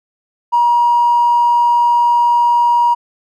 triangle tone with tanh clipping, 954 Hz, A#5, 40 cents sharp, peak -8 dBFS, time 0.52-2.95 s, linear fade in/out 20 ms, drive 1 dB, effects none

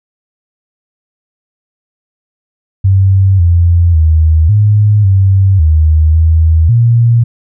sine tone with pitch steps, 96.2 / 85.8 / 79.3 / 104.9 / 96.5 / 78.2 / 80.5 / 117.4 Hz, G2 / F2 / D#2 / G#2 / G2 / D#2 / E2 / A#2, -32 / -30 / +33 / +18 / -27 / +9 / -41 / +13 cents, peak -4 dBFS, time 2.84-7.24 s, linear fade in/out 10 ms, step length 550 ms, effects none

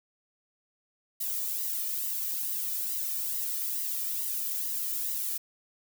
violet noise with flanger, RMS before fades -32 dBFS, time 1.2-5.38 s, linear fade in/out 10 ms, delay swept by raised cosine 1 to 1.7 ms, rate 2.3 Hz, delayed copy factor +0.75, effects none

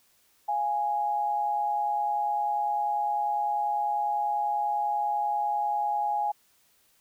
sine tone pair together, 698.5 / 828.6 Hz, F5 / G#5, 0 / -4 cents, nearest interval minor third, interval 296 cents, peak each -34 / -25 dBFS, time 0.48-6.32 s, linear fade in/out 10 ms, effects white hiss -65 dBFS RMS until 7 s

